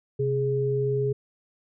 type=tone pair together; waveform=sine; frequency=130.9 / 415.6 Hz; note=C3 / G#4; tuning=+1 / +1 cents; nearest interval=octave + minor sixth; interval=2000 cents; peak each=-26 / -24 dBFS; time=0.19-1.13 s; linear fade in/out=10 ms; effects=none